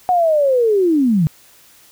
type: linear sweep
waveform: sine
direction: down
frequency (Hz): 740 to 145.5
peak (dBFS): -11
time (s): 0.09-1.27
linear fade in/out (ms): 0
effects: white hiss -48 dBFS RMS until 1.91 s